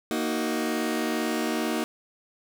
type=chord; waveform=sawtooth; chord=D# minor; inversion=second; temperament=just; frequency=233.3 / 311.1 / 373.4 Hz; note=A#3 / D#4 / F#4; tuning=+2 / 0 / +16 cents; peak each=-25 / -25 / -28 dBFS; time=0.11-1.84 s; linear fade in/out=0 ms; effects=none